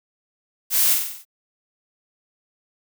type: noise with echo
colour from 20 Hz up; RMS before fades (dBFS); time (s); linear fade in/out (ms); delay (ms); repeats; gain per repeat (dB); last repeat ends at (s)
blue; -19; 0.7-0.97; 50; 47; 6; -4; 1.252
effects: none